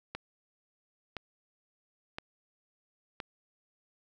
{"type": "click train", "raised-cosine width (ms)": 0.3, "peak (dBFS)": -21, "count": 4, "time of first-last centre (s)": [0.15, 3.202], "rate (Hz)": 0.983, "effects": []}